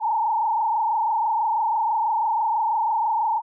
sine tone with frequency modulation, 890 Hz, A5, 20 cents sharp, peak -19 dBFS, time 0-3.42 s, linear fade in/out 50 ms, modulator 26.1 Hz, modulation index 2, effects none

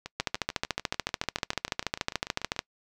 two click trains, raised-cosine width 0.2 ms, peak -9 / -19 dBFS, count 34 / 18, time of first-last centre 0.2-2.591 / 0.06-2.564 s, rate 13.8 / 6.79 Hz, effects noise-tail reverb RT60 0.1 s tail -25 dB re dry

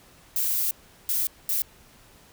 violet noise bursts at uneven times, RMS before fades -25 dBFS, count 3, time 0.36-0.71 / 1.09-1.27 / 1.49-1.62 s, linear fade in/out 2 ms, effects pink hiss -54 dBFS RMS until 2.32 s

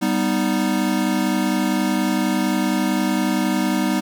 square chord, G augmented, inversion none, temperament equal, 196 / 246.9 / 311.1 Hz, G3 / B3 / D#4, 0 / 0 / 0 cents, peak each -23 dBFS, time 0.01-4.01 s, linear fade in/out 20 ms, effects none

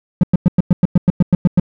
triangle tone bursts, 177.5 Hz, F3, 28 cents sharp, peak -4 dBFS, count 12, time 0.21-1.598 s, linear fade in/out 2 ms, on 24 ms, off 100 ms, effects none

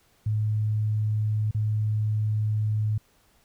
sine tone with dropouts, 107.2 Hz, A2, 45 cents flat, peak -22 dBFS, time 0.26-2.98 s, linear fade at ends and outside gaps 5 ms, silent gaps 1.511-1.546 s, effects pink hiss -63 dBFS RMS until 3.44 s

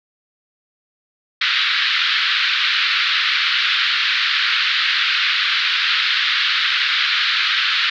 white band-pass noise, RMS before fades -18 dBFS, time 1.41-7.9 s, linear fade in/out 5 ms, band 1300 to 4200 Hz, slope 48 dB/octave, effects none

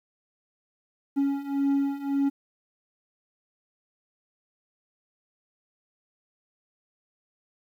triangle beating tone pair, 277.2 / 279 Hz, C#4 / C#4, 0 / +11 cents, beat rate 1.8 Hz, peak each -26 / -23 dBFS, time 1.16-2.3 s, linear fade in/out 20 ms, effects 10-bit

